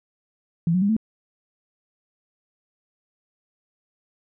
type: tone with pitch steps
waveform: sine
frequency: 167.3 / 183.5 / 201.3 / 220.8 Hz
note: E3 / F#3 / G3 / A3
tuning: +26 / -14 / +46 / +6 cents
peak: -17 dBFS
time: 0.67-0.966 s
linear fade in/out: 2 ms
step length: 74 ms
effects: none